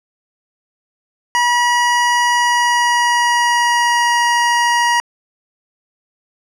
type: tone with pitch glide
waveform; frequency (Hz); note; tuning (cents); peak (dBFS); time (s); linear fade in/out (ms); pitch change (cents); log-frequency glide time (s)
25% pulse; 965 to 953.4; B5 to A#5; -40 to +39; -8; 1.35-5; 0; -21; 2.29-4.18
effects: low-pass 8000 Hz 12 dB/octave